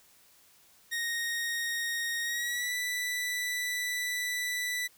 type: tone with pitch glide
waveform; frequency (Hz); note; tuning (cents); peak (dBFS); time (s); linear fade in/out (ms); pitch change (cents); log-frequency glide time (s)
sawtooth; 1864.7 to 1975.6; A#6 to B6; 0 to 0; -27; 0.91-4.88; 20; +100; 2.22-2.74
effects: white hiss -61 dBFS RMS until 4.97 s